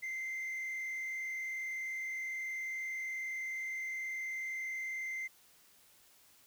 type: tone with frequency modulation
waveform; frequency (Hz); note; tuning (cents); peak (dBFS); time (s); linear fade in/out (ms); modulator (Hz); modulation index
sine; 2079; C7; -12; -34; 0.02-5.28; 20; 41.2; 0.83
effects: tanh soft clip ceiling -36 dBFS + white hiss -64 dBFS RMS until 6.46 s